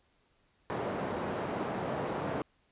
white band-pass noise, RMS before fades -35 dBFS, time 0.7-2.42 s, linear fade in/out 0 ms, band 120 to 730 Hz, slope 12 dB/octave, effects pink hiss -71 dBFS RMS until 2.71 s + resampled to 8000 Hz

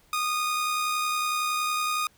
sawtooth tone with amplitude modulation, 1233 Hz, D#6, 16 cents flat, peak -20 dBFS, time 0.13-2.07 s, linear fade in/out 2 ms, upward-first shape sine, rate 70.8 Hz, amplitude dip 30%, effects pink hiss -61 dBFS RMS until 2.17 s

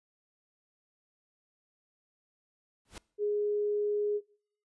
pink noise with exponential growth, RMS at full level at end -40 dBFS, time 2.85-2.98 s, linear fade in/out 2 ms, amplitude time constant 28 ms
sine tone, 415.3 Hz, G#4, in tune, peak -27 dBFS, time 3.18-4.21 s, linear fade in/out 50 ms
effects noise-tail reverb RT60 0.6 s tail -24 dB re dry + resampled to 24000 Hz

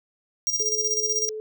square tone with tremolo, 5700 Hz, F8, 34 cents sharp, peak -21 dBFS, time 0.47-1.29 s, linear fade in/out 0 ms, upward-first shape square, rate 16 Hz, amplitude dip 60%
sine tone with pitch glide, 429 to 432.7 Hz, A4 to A4, -44 to -29 cents, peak -30 dBFS, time 0.6-1.4 s, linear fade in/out 0 ms, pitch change +15 cents, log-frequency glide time 1.1-1.26 s
effects none

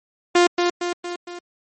sawtooth tone with echo, 351 Hz, F4, 9 cents sharp, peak -8 dBFS, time 0.35-0.47 s, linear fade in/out 5 ms, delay 230 ms, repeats 4, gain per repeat -5 dB, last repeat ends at 1.39 s, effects MP3 32 kbps

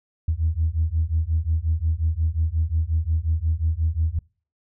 sine beating tone pair, 77.78 / 83.38 Hz, D#2 / E2, 0 / +20 cents, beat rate 5.6 Hz, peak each -22 dBFS, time 0.28-4.19 s, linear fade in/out 5 ms, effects noise-tail reverb RT60 0.4 s tail -26 dB re dry + tanh soft clip ceiling -12 dBFS

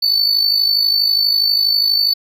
triangle tone with amplitude modulation, 4498 Hz, C#8, 24 cents sharp, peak -8 dBFS, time 0.02-2.14 s, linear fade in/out 10 ms, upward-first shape sine, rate 52.3 Hz, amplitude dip 65%, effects none

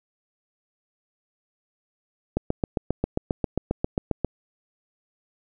click train, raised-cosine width 2 ms, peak -9 dBFS, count 15, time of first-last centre 2.37-4.247 s, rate 7.46 Hz, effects none

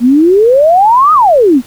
sine exponential two-way sweep, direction up then down, 229.5 to 1281 to 229.5 Hz, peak -3 dBFS, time 0-1.62 s, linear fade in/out 50 ms, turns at 1.13 s, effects pink hiss -37 dBFS RMS until 1.66 s

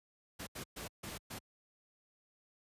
pink noise bursts at uneven times, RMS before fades -44 dBFS, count 5, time 0.39-0.47 / 0.55-0.64 / 0.76-0.88 / 1.03-1.18 / 1.3-1.39 s, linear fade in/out 10 ms, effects high-pass 60 Hz 12 dB/octave + resampled to 32000 Hz

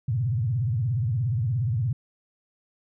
sine tone with vibrato, 117.8 Hz, A#2, 19 cents sharp, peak -22 dBFS, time 0.08-1.93 s, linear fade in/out 5 ms, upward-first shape sine, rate 17 Hz, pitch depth 280 cents each way, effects none

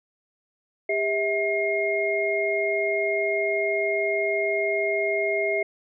sine tone cluster, 401.6 / 648 / 2137 Hz, G4 / E5 / C7, +42 / -30 / +36 cents, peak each -26 dBFS, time 0.89-5.63 s, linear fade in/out 5 ms, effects none

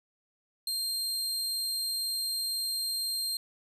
sawtooth tone, 4186 Hz, C8, in tune, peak -27 dBFS, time 0.67-3.37 s, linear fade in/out 2 ms, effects resampled to 32000 Hz + 11-bit

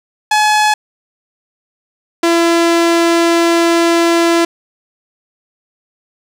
sawtooth tone pair in turn, 850 / 337.3 Hz, G#5 / E4, +40 / +40 cents, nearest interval octave + major third, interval 1600 cents, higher first, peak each -5 dBFS, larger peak neither, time 0.31-0.74 / 2.23-4.45 s, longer second, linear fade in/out 5 ms, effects low-pass 9000 Hz 12 dB/octave + 7-bit

